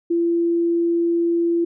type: tone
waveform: sine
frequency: 339.5 Hz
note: F4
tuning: 49 cents flat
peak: -16 dBFS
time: 0.1-1.65 s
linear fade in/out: 10 ms
effects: none